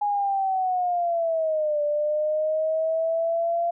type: linear two-way sweep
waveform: sine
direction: down then up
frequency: 830.6 to 587.3 to 688 Hz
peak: -21 dBFS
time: 0.01-3.71 s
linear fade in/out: 10 ms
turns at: 1.82 s
effects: none